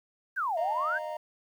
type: exponential two-way sweep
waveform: sine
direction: down then up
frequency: 1661.2 to 628 to 1661.2 Hz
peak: -27 dBFS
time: 0.36-0.99 s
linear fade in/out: 20 ms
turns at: 0.58 s
type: chord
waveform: triangle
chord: Eb suspended second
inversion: none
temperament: equal with one note detuned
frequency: 614.4 / 698.5 / 932.3 Hz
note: Eb5 / F5 / Bb5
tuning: -22 / 0 / 0 cents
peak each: -34 / -38 / -37 dBFS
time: 0.57-1.17 s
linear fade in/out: 5 ms
effects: 10-bit